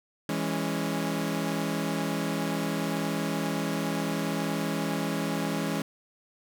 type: chord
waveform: sawtooth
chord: C# minor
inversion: first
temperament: equal with one note detuned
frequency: 164.81 / 205.5 / 277.2 Hz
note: E3 / G#3 / C#4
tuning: 0 / -18 / 0 cents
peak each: -28 dBFS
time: 0.29-5.82 s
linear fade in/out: 2 ms
effects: none